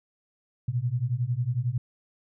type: beating tone pair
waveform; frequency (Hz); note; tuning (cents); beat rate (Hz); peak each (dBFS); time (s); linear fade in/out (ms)
sine; 116.54 / 127.54; A#2 / C3; 0 / -44; 11; -28 / -27; 0.68-1.78; 5
effects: none